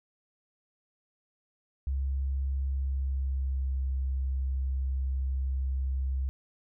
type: tone with pitch glide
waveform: sine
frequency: 67.6 to 66.17 Hz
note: C#2 to C2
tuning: -43 to +20 cents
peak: -27 dBFS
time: 1.87-6.29 s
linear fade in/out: 0 ms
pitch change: -37 cents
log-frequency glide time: 2.65-3.83 s
effects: none